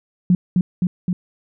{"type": "tone with echo", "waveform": "sine", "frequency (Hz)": 180, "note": "F#3", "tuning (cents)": -47, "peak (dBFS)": -10, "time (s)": [0.3, 0.35], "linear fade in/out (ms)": 2, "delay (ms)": 260, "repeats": 3, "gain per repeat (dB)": -2, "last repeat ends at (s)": 1.13, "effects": []}